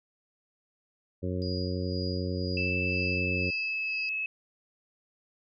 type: harmonic tone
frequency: 91.2 Hz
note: F#2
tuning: 24 cents flat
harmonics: 1 / 2 / 3 / 4 / 5 / 6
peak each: -32 / -35 / -37 / -38 / -39 / -40 dBFS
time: 1.22-3.51 s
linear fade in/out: 20 ms
type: tone with tremolo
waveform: sine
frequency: 4875 Hz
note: D#8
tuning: 36 cents flat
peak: -37 dBFS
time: 1.42-4.09 s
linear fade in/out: 0 ms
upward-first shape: sine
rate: 2 Hz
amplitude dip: 70%
type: tone with pitch glide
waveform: sine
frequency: 2637 to 2586 Hz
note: E7 to E7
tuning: 0 to -34 cents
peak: -29 dBFS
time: 2.57-4.26 s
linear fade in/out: 2 ms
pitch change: -34 cents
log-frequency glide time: 2.93-4.14 s
effects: none